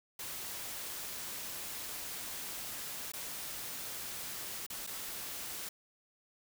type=noise with dropouts; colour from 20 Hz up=white; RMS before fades=-42 dBFS; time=0.19-5.69 s; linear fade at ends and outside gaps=5 ms; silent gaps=3.12-3.135 / 4.665-4.7 / 4.867-4.872 s; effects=none